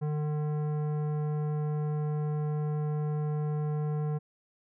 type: tone with tanh clipping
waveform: sine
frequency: 150.4 Hz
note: D3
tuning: 42 cents sharp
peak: -30 dBFS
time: 0.01-4.19 s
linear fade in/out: 20 ms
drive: 14 dB
effects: none